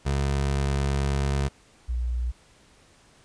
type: tone pair in turn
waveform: 25% pulse / sine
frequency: 69.3 / 60.39 Hz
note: C#2 / B1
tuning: 0 / -38 cents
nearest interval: major second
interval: 238 cents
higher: first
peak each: -19 / -24 dBFS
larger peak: first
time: 0.05-1.49 / 1.88-2.32 s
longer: first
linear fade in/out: 20 ms
effects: pink hiss -57 dBFS RMS until 3.24 s + resampled to 22050 Hz